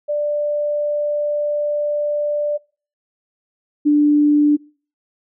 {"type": "tone pair in turn", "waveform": "sine", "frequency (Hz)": [590, 295], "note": ["D5", "D4"], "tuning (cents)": [8, 8], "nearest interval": "octave", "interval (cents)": 1200, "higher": "first", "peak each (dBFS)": [-17, -10], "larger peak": "second", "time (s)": [[0.08, 2.58], [3.85, 4.57]], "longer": "first", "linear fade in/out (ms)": 20, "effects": ["noise-tail reverb RT60 0.4 s tail -24 dB re dry"]}